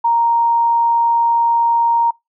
sine tone, 932.3 Hz, A#5, in tune, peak -11 dBFS, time 0.04-2.11 s, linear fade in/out 10 ms, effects noise-tail reverb RT60 0.2 s tail -25 dB re dry

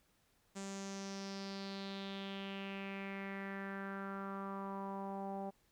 sawtooth tone with low-pass filter sweep, 195.9 Hz, G3, 1 cent flat, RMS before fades -44 dBFS, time 0.55-5.51 s, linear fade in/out 20 ms, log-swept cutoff 7500 to 730 Hz, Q 4.2, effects pink hiss -74 dBFS RMS until 5.71 s

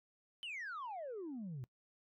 sine exponential sweep, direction down, 3100 to 118.1 Hz, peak -40 dBFS, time 0.43-1.64 s, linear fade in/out 0 ms, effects noise-tail reverb RT60 0.1 s tail -23 dB re dry + tanh soft clip ceiling -40 dBFS

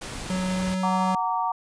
pink noise, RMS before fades -35 dBFS, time 0.01-0.75 s, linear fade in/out 10 ms
square tone with pitch glide, 185.4 to 187.66 Hz, F#3 to F#3, +4 to +25 cents, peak -25 dBFS, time 0.3-1.15 s, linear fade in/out 2 ms, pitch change +21 cents, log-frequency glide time 0.52-0.94 s
sine chord, Gb augmented, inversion none, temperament just, 740 / 925 / 1156.2 Hz, Gb5 / Bb5 / D6, 0 / -14 / -27 cents, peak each -28 / -25 / -29 dBFS, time 0.83-1.52 s, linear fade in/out 5 ms
effects resampled to 22050 Hz

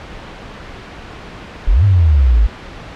sine exponential two-way sweep, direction up then down, 32.82 to 103.83 to 50.7 Hz, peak -7 dBFS, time 1.67-2.47 s, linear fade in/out 10 ms, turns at 1.84 s, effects pink hiss -32 dBFS RMS until 2.95 s + low-pass 3000 Hz 12 dB/octave

